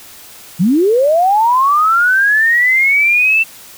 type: linear sweep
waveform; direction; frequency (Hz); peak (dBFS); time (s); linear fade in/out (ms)
sine; up; 155.56 to 2684; -8; 0.59-3.44; 20
effects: white hiss -37 dBFS RMS until 3.77 s